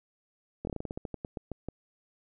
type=slowing click train; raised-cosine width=2 ms; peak=-22 dBFS; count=15; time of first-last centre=0.65-1.686 s; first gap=22 ms; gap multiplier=1.17; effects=none